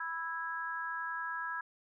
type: harmonic tone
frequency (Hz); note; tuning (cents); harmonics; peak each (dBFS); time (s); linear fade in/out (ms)
329.6; E4; 0; 3 / 4 / 5; -41 / -41 / -38; 0-1.61; 5
effects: none